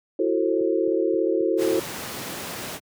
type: chord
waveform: sine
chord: F# half-diminished seventh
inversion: third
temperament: just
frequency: 333 / 370 / 444 / 532.8 Hz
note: E4 / F#4 / A4 / C5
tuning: +18 / 0 / +16 / +31 cents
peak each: -24 / -24 / -25 / -27 dBFS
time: 0.19-1.8 s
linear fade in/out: 5 ms
type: click train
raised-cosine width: 5 ms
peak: -31 dBFS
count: 5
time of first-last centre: 0.61-1.674 s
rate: 3.76 Hz
type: noise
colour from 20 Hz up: pink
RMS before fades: -32 dBFS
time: 1.57-2.8 s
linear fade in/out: 50 ms
effects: high-pass 150 Hz 12 dB/octave